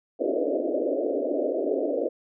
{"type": "band-pass noise", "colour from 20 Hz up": "white", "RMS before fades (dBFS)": -26, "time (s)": [0.19, 2.09], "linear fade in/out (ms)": 20, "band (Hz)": [260, 640], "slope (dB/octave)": 96, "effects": []}